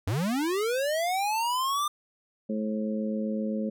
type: linear sweep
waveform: square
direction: up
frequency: 84.8 to 1205 Hz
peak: -26 dBFS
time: 0.07-1.88 s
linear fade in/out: 5 ms
type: harmonic tone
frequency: 107.7 Hz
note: A2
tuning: 37 cents flat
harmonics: 2 / 3 / 4 / 5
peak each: -28 / -39 / -38 / -35 dBFS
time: 2.49-3.7 s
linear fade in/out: 10 ms
effects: none